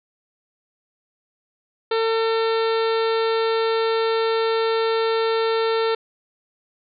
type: harmonic tone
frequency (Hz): 450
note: A4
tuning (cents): +39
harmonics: 1 / 2 / 3 / 4 / 5 / 6 / 7 / 8 / 9 / 10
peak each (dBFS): -19 / -28 / -28 / -34 / -36 / -37 / -40 / -35 / -36 / -41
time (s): 1.91-5.95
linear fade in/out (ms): 5
effects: none